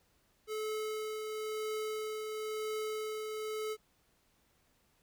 square tone with tremolo, 431.9 Hz, A4, 32 cents flat, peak -35 dBFS, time 0.47-3.77 s, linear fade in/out 50 ms, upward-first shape triangle, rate 0.98 Hz, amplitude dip 35%, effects pink hiss -72 dBFS RMS until 5.02 s

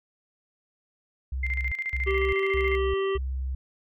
sine tone bursts, 65.41 Hz, C2, in tune, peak -27 dBFS, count 4, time 1.32-3.55 s, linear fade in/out 5 ms, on 400 ms, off 210 ms
sine tone with tremolo, 2093 Hz, C7, in tune, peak -26 dBFS, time 1.43-2.76 s, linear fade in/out 5 ms, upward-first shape square, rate 14 Hz, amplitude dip 70%
harmonic tone, 388.9 Hz, G4, 14 cents flat, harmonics 1 / 3 / 5 / 7 / 8, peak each -24 / -34 / -38 / -41 / -42 dBFS, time 2.06-3.18 s, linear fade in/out 20 ms
effects none

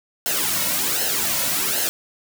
white noise with flanger, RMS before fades -22 dBFS, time 0.26-1.89 s, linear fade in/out 0 ms, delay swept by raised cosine 0.84 to 2.54 ms, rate 1.3 Hz, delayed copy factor -0.75, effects none

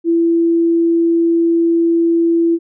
sine tone, 335 Hz, E4, 28 cents sharp, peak -10 dBFS, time 0.04-2.59 s, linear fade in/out 50 ms, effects none

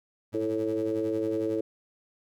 30% pulse tone with tremolo, 106.7 Hz, G#2, 47 cents sharp, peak -36 dBFS, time 0.32-1.61 s, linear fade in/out 20 ms, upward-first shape sine, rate 11 Hz, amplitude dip 65%
harmonic tone, 110 Hz, A2, in tune, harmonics 3 / 4 / 5, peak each -29 / -30 / -34 dBFS, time 0.34-1.61 s, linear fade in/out 5 ms
effects none

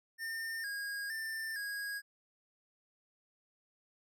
square tone with pitch steps, 1810 / 1634 / 1786 / 1645 Hz, A6 / G#6 / A6 / G#6, +48 / -29 / +25 / -17 cents, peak -38 dBFS, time 0.18-2.02 s, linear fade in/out 50 ms, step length 460 ms, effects none

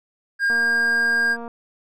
triangle tone, 1614 Hz, G#6, 50 cents flat, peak -15 dBFS, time 0.39-1.37 s, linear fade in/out 50 ms
click train, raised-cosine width 1 ms, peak -22 dBFS, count 230, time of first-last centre 0.5-1.479 s, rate 234 Hz
effects resampled to 24000 Hz

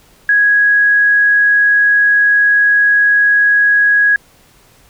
sine tone, 1661.2 Hz, G#6, in tune, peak -7 dBFS, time 0.29-4.16 s, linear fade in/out 2 ms, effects pink hiss -48 dBFS RMS until 4.89 s

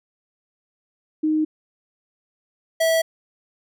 sine / square tone pair in turn, 310 / 652.3 Hz, D#4 / E5, -6 / -18 cents, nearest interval octave + minor second, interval 1288 cents, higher second, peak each -17 dBFS, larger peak neither, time 1.23-1.45 / 2.8-3.02 s, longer neither, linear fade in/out 10 ms, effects none

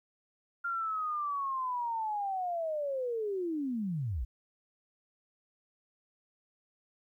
sine linear sweep, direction down, 1400 to 49 Hz, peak -31 dBFS, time 0.64-4.25 s, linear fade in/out 10 ms, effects 12-bit

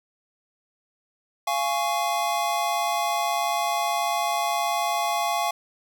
square chord, Db major, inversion first, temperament just, 693 / 831.5 / 1108.7 Hz, F5 / Ab5 / Db6, -14 / +2 / 0 cents, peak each -27 / -28 / -29 dBFS, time 1.47-5.51 s, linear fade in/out 5 ms, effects none

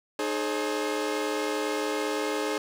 sawtooth tone cluster, 305.2 / 422.8 / 535 Hz, D#4 / G#4 / C5, -33 / +31 / +38 cents, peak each -28 / -26 / -29 dBFS, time 0.19-2.58 s, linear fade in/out 2 ms, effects low-pass 10000 Hz 12 dB/octave + 9-bit

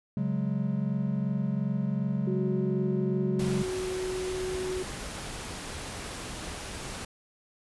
triangle chord, C# suspended fourth, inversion none, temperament equal, 138.59 / 185 / 207.7 Hz, C#3 / F#3 / G#3, 0 / 0 / 0 cents, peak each -29 dBFS, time 0.17-3.63 s, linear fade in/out 2 ms
sine tone, 370.9 Hz, F#4, 4 cents sharp, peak -30 dBFS, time 2.27-4.83 s, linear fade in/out 5 ms
pink noise, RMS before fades -38 dBFS, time 3.39-7.05 s, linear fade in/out 5 ms
effects resampled to 24000 Hz

